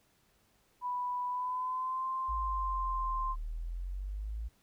sine tone with pitch glide, 987.8 to 1046.5 Hz, B5 to C6, 0 to 0 cents, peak -32 dBFS, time 0.81-3.36 s, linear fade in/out 50 ms, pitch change +100 cents, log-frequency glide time 1.28-2.07 s
sine exponential two-way sweep, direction down then up, 56.9 to 36.71 to 56.9 Hz, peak -35 dBFS, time 2.28-4.49 s, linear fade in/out 20 ms, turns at 3.3 s
effects pink hiss -70 dBFS RMS until 4.62 s

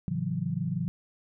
sine chord, F# minor seventh, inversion first, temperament equal, 110 / 138.59 / 164.81 / 185 Hz, A2 / C#3 / E3 / F#3, 0 / 0 / 0 / 0 cents, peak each -37 / -34 / -31 / -33 dBFS, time 0.08-0.88 s, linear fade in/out 0 ms, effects none

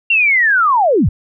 sine linear sweep, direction down, 2780 to 54.5 Hz, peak -9 dBFS, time 0.1-1.09 s, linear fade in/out 5 ms, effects none

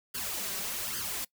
white noise with flanger, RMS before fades -35 dBFS, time 0.14-1.25 s, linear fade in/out 10 ms, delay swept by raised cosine 0.62 to 5.32 ms, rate 1.2 Hz, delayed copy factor +0.75, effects noise-tail reverb RT60 0.1 s tail -22 dB re dry

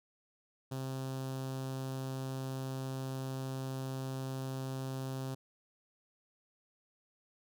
sawtooth tone with notch filter, 132.4 Hz, C3, 21 cents sharp, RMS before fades -39 dBFS, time 0.71-5.35 s, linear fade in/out 10 ms, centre 2100 Hz, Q 1.2, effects none

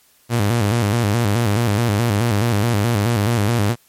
sawtooth tone with vibrato, 110 Hz, A2, in tune, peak -11 dBFS, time 0.29-3.76 s, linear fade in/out 50 ms, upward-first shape square, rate 4.7 Hz, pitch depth 130 cents each way, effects white hiss -55 dBFS RMS until 3.88 s + MP3 64 kbps

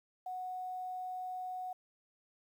sine tone with quantisation, 737 Hz, F#5, 7 cents flat, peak -38 dBFS, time 0.26-1.73 s, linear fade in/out 5 ms, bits 11, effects none

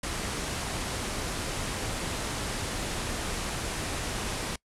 pink low-pass noise, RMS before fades -33 dBFS, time 0.03-4.56 s, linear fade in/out 5 ms, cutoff 11000 Hz, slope 48 dB/octave, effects noise-tail reverb RT60 0.1 s tail -24 dB re dry

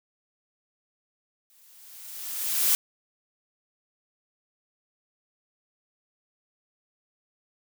blue noise with exponential growth, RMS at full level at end -20 dBFS, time 1.5-2.75 s, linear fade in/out 0 ms, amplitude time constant 270 ms, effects none

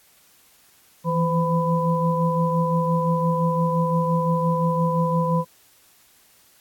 sine tone cluster, 164.4 / 170.2 / 510 / 998 Hz, E3 / F3 / C5 / B5, -4 / -44 / -44 / +18 cents, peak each -21 / -29 / -25 / -24 dBFS, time 1.04-5.45 s, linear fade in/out 50 ms, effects white hiss -56 dBFS RMS until 6.6 s + AAC 64 kbps

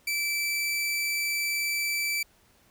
sawtooth tone, 2323 Hz, D7, 20 cents flat, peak -23 dBFS, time 0.07-2.23 s, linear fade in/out 5 ms, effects pink hiss -62 dBFS RMS until 2.7 s

